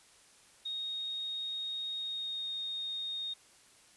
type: tone with pitch glide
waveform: sine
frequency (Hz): 3729 to 3703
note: A#7 to A#7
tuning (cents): 0 to -12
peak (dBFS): -35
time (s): 0.65-3.34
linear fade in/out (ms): 10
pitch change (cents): -12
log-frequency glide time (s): 1.95-2.5
effects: white hiss -61 dBFS RMS until 3.96 s + resampled to 24000 Hz